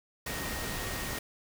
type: tone in noise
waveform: sine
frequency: 1864.7 Hz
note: A#6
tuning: in tune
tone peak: -43 dBFS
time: 0.26-1.19 s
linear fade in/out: 5 ms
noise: pink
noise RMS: -36 dBFS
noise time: 0.26-1.19 s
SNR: -10 dB
effects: none